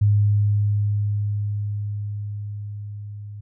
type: tone with level ramp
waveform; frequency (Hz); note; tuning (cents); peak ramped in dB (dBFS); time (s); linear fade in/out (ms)
sine; 103.3; G#2; -9; -13 to -33; 0.01-3.41; 10
effects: none